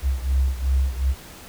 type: beating tone pair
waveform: sine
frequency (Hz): 65.41 / 68.11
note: C2 / C#2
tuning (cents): 0 / -30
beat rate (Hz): 2.7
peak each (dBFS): -20 / -23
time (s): 0.02-1.15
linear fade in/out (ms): 50
effects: pink hiss -42 dBFS RMS until 1.48 s